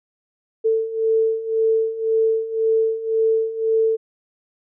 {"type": "beating tone pair", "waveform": "sine", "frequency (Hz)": [444.4, 446.3], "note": ["A4", "A4"], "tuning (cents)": [17, 25], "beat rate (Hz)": 1.9, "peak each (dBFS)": [-22, -18], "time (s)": [0.64, 3.97], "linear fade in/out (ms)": 20, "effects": []}